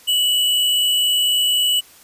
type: tone with sample-and-hold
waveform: sine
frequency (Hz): 2957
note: F#7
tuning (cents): -2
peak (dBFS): -14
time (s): 0.07-1.81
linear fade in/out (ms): 20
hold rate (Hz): 11025
effects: white hiss -47 dBFS RMS until 2.03 s + resampled to 32000 Hz